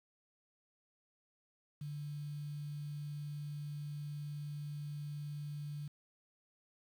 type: tone with quantisation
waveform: sine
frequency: 146.83 Hz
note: D3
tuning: in tune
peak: -40 dBFS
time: 1.81-5.88 s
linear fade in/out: 5 ms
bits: 10
effects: none